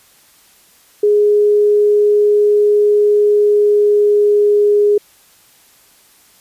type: tone with pitch glide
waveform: sine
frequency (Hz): 415.7 to 413.3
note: G#4 to G#4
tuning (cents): +2 to -8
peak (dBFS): -8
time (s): 1.03-4.98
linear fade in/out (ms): 5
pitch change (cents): -10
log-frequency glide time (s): 3.19-4.79
effects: white hiss -49 dBFS RMS until 6.4 s + resampled to 32000 Hz